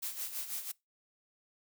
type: noise with tremolo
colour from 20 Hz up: blue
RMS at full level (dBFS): -37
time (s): 0.02-0.72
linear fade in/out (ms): 10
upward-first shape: sine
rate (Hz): 6.1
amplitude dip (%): 65
effects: noise-tail reverb RT60 0.2 s tail -23 dB re dry